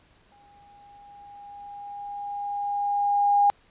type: tone with exponential growth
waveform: sine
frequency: 813 Hz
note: G#5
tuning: 37 cents flat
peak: -15 dBFS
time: 0.32-3.5 s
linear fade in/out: 0 ms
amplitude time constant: 690 ms
effects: pink hiss -60 dBFS RMS until 3.7 s + resampled to 8000 Hz